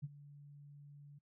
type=tone with ADSR envelope; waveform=sine; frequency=144.1 Hz; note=D3; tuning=33 cents flat; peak=-37 dBFS; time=0.02-1.19 s; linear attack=23 ms; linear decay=33 ms; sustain=-16 dB; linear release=11 ms; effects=noise-tail reverb RT60 0.1 s tail -22 dB re dry